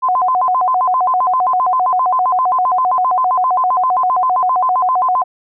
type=tone with vibrato; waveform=sine; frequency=869 Hz; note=A5; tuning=22 cents flat; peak=-11 dBFS; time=0.02-5.24 s; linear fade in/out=20 ms; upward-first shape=square; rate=7.6 Hz; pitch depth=290 cents each way; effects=none